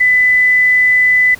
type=tone; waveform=sine; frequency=2000 Hz; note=B6; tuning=21 cents sharp; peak=-7 dBFS; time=0-1.35 s; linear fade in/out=10 ms; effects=pink hiss -38 dBFS RMS until 1.39 s